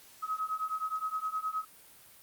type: beating tone pair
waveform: sine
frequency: 1268 / 1277.6 Hz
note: D#6 / D#6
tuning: +32 / +45 cents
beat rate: 9.6 Hz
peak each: -35 / -34 dBFS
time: 0.22-1.65 s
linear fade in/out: 20 ms
effects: white hiss -56 dBFS RMS until 2.22 s + Opus 48 kbps